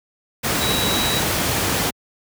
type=tone in noise; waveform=sine; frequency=3883 Hz; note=B7; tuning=30 cents flat; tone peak=-23 dBFS; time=0.6-1.21 s; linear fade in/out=20 ms; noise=pink; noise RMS=-20 dBFS; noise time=0.43-1.91 s; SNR=-6 dB; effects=high-pass 80 Hz 12 dB/octave